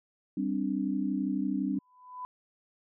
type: chord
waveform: sine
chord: G suspended fourth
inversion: none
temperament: equal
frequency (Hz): 196 / 261.6 / 293.7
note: G3 / C4 / D4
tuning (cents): 0 / 0 / 0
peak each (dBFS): -32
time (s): 0.37-1.79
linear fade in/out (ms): 5
type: tone with exponential growth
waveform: sine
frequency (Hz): 1000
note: B5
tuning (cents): +21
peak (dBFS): -34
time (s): 1.74-2.25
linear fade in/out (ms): 0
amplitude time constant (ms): 110
effects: none